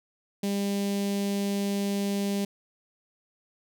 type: tone with notch filter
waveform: sawtooth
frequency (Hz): 200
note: G3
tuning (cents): +35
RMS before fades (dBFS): -28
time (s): 0.43-2.45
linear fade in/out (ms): 5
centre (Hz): 1300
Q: 0.57
effects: none